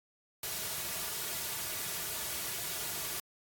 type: noise with comb filter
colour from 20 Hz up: white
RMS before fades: -37 dBFS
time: 0.43-3.2 s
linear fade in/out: 2 ms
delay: 3.8 ms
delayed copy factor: -0.55
effects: AAC 64 kbps